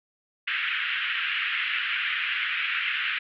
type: band-pass noise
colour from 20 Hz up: white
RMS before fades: -28 dBFS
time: 0.47-3.19 s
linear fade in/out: 10 ms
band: 1400 to 3000 Hz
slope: 48 dB/octave
effects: none